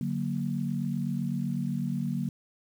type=chord; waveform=sine; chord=D augmented; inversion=none; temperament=equal with one note detuned; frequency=145.4 / 185 / 233.1 Hz; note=D3 / F#3 / A#3; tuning=-17 / 0 / 0 cents; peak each=-32 dBFS; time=0.01-2.29 s; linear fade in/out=2 ms; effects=9-bit